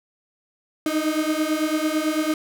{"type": "beating tone pair", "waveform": "35% pulse", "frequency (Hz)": [305.8, 314.8], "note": ["D#4", "D#4"], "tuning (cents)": [-30, 20], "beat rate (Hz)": 9, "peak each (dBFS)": -22, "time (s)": [0.86, 2.34], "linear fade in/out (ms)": 2, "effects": []}